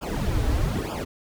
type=noise with flanger; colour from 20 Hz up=brown; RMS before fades=-25 dBFS; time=0.01-1.05 s; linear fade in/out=20 ms; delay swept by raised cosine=0.49 to 5.69 ms; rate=1.1 Hz; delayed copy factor=-0.95; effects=none